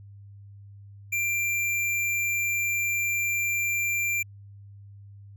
square tone, 2370 Hz, D7, 15 cents sharp, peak -25 dBFS, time 1.12-4.23 s, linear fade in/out 10 ms, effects added 100 Hz sine -44 dBFS peak until 5.36 s

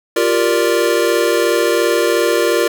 square chord, G minor seventh, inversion third, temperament equal, 349.2 / 392 / 466.2 / 587.3 Hz, F4 / G4 / Bb4 / D5, 0 / 0 / 0 / 0 cents, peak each -18 / -21 / -17 / -20 dBFS, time 0.16-2.68 s, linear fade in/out 5 ms, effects none

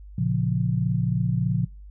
sine chord, Bb minor, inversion none, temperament just, 116.54 / 139.85 / 174.81 Hz, Bb2 / Db3 / F3, 0 / +16 / +2 cents, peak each -25 dBFS, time 0.18-1.65 s, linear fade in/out 5 ms, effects noise-tail reverb RT60 0.3 s tail -24 dB re dry + added 50 Hz sine -40 dBFS peak until 1.9 s

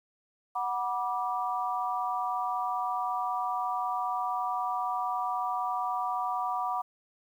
sine chord, B minor, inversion second, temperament equal with one note detuned, 740 / 970.8 / 1174.7 Hz, F#5 / B5 / D6, 0 / -30 / 0 cents, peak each -32 / -33 / -33 dBFS, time 0.55-6.82 s, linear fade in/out 10 ms, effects 10-bit

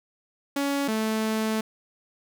sawtooth tone pair in turn, 280.8 / 219.1 Hz, C#4 / A3, +22 / -7 cents, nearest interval major third, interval 429 cents, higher first, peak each -20 dBFS, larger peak neither, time 0.56-0.88 / 0.88-1.61 s, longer second, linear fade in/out 5 ms, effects none

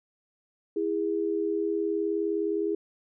sine tone pair together, 329.6 / 409.2 Hz, E4 / G#4, 0 / -26 cents, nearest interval major third, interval 374 cents, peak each -29 / -27 dBFS, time 0.76-2.75 s, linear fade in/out 5 ms, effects none

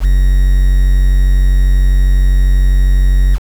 triangle tone with quantisation, 46.25 Hz, F#1, in tune, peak -4 dBFS, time 0-3.39 s, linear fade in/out 50 ms, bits 5, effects none

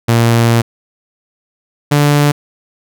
sawtooth tone pair in turn, 116.5 / 145.81 Hz, A#2 / D3, -1 / -12 cents, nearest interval major third, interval 389 cents, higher second, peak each -4 dBFS, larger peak neither, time 0.08-0.62 / 1.91-2.32 s, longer first, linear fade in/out 10 ms, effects none

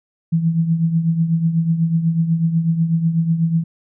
sine tone with tremolo, 164.81 Hz, E3, in tune, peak -11 dBFS, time 0.32-3.64 s, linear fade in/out 10 ms, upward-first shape triangle, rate 8.1 Hz, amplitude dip 70%, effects none

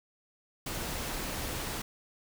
pink noise, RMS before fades -36 dBFS, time 0.66-1.82 s, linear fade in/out 5 ms, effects none

